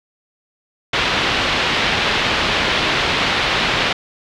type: low-pass noise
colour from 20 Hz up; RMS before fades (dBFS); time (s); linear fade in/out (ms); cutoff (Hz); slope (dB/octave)
white; -18; 0.93-3.93; 5; 3700; 24
effects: none